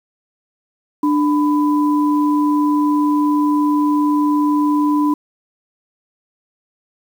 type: tone pair together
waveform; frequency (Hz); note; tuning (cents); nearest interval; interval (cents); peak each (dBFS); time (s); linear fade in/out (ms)
sine; 296.2 / 998.8; D4 / B5; +15 / +19; octave + major sixth; 2104; -13 / -20; 1.03-5.14; 5
effects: 7-bit